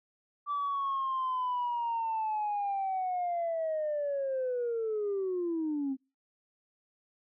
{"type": "linear sweep", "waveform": "sine", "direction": "down", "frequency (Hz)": [1166, 261], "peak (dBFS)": -28, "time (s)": [0.46, 5.97], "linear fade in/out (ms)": 50, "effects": ["noise-tail reverb RT60 0.3 s tail -26 dB re dry", "tanh soft clip ceiling -26 dBFS"]}